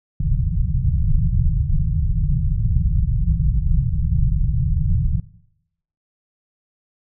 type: low-pass noise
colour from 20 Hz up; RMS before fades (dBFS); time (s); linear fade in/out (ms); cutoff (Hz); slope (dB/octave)
pink; -18; 0.2-5.2; 5; 170; 96
effects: noise-tail reverb RT60 0.8 s tail -18 dB re dry